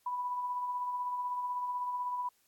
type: tone with tremolo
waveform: sine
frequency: 987.8 Hz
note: B5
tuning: in tune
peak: -31 dBFS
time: 0.06-2.29 s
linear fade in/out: 5 ms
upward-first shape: sine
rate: 16 Hz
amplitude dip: 35%
effects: white hiss -71 dBFS RMS until 2.47 s + AAC 64 kbps